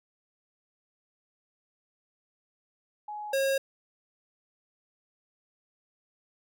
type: tone pair in turn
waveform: sine / square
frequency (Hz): 840 / 542.5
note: G#5 / C#5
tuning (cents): +19 / -37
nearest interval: minor sixth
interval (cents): 756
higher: first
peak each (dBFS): -35 / -25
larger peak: second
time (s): 3.08-3.33 / 3.33-3.58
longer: neither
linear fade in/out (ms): 5
effects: none